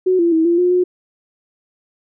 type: tone with pitch steps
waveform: sine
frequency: 370.1 / 340.4 / 322.6 / 342.4 / 357.7 / 361.1 Hz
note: F#4 / F4 / E4 / F4 / F4 / F#4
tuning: 0 / -44 / -37 / -34 / +41 / -42 cents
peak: -11 dBFS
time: 0.06-0.84 s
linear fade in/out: 10 ms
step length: 130 ms
effects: none